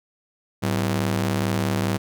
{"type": "ring-modulated tone", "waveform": "sawtooth", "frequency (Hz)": 146.83, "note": "D3", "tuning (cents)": 0, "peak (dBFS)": -14, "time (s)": [0.62, 1.98], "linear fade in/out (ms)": 20, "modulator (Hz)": 41, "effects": []}